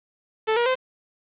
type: tone with pitch steps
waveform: sawtooth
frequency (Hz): 439 / 476 / 516.1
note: A4 / A#4 / C5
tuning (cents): -4 / +36 / -24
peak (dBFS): -15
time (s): 0.47-0.755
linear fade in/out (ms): 20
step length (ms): 95
effects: resampled to 8000 Hz + 7-bit